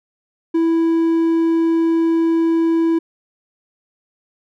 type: tone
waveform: triangle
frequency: 329.6 Hz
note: E4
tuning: in tune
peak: -11 dBFS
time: 0.54-2.99 s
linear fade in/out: 10 ms
effects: none